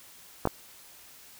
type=clicks; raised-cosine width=1 ms; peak=-11 dBFS; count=2; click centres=0.454 / 0.473 s; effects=white hiss -52 dBFS RMS until 1.39 s